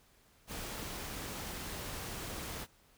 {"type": "noise", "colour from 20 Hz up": "pink", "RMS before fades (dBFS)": -42, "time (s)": [0.47, 2.67], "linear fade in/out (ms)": 50, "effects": ["pink hiss -66 dBFS RMS until 2.97 s"]}